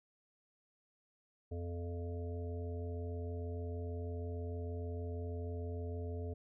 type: harmonic tone with a mistuned harmonic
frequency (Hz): 86.4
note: F2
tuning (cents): -18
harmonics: 1 / 3 / 5 / 7 / 8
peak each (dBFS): -39 / -49 / -46 / -53 / -56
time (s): 1.51-6.34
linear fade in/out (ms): 10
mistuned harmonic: 3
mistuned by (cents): -28
effects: none